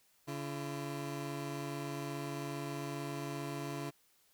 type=tone pair together; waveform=20% pulse; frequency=142.38 / 340 Hz; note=C#3 / F4; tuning=+47 / -46 cents; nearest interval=octave + minor third; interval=1507 cents; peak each=-35 / -38 dBFS; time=0.27-3.91 s; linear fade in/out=20 ms; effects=white hiss -70 dBFS RMS until 4.33 s